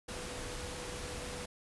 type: tone in noise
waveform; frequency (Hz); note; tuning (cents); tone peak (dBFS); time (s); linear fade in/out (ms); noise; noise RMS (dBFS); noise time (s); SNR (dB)
sine; 493.9; B4; 0; -47; 0.08-1.46; 10; pink; -42; 0.08-1.46; -8
effects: resampled to 24000 Hz